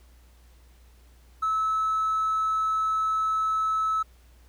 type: tone with hard clipping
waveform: sine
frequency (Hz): 1300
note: E6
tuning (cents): -24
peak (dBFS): -23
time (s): 1.42-4.03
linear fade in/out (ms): 10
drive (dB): 1
effects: added 60 Hz sine -52 dBFS peak until 4.48 s + pink hiss -62 dBFS RMS until 4.48 s